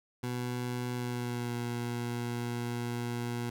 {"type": "tone with pitch glide", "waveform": "20% pulse", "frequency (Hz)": [123.2, 119.76], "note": ["B2", "A#2"], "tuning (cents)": [-4, 47], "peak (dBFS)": -28, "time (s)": [0.23, 3.5], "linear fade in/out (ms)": 5, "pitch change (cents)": -49, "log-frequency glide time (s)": [0.95, 1.56], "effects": []}